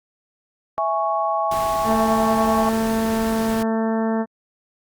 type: chord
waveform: sine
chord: C# minor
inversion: first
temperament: equal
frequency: 659.3 / 830.6 / 1108.7 Hz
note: E5 / G#5 / C#6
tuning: 0 / 0 / 0 cents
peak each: -23 dBFS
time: 0.78-2.69 s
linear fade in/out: 0 ms
type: band-stop noise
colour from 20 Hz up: pink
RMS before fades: -32 dBFS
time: 1.51-3.63 s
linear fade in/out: 5 ms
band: 540 to 820 Hz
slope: 96 dB/octave
type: harmonic tone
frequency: 223.2 Hz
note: A3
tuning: 25 cents sharp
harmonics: 1 / 2 / 3 / 4 / 5 / 6 / 7 / 8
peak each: -20 / -26 / -27 / -30 / -36 / -39 / -40 / -39 dBFS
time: 1.84-4.26 s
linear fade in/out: 50 ms
effects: Opus 48 kbps